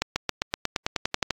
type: accelerating click train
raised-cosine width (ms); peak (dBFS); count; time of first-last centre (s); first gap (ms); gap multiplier
0.2; -6; 13; 0.02-1.307; 140; 0.95
effects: AAC 64 kbps